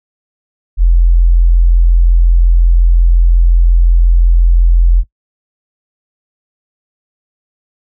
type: tone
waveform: sine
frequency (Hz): 42.8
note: F1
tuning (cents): -34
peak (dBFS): -4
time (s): 0.77-5.04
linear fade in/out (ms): 50
effects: noise-tail reverb RT60 0.1 s tail -19 dB re dry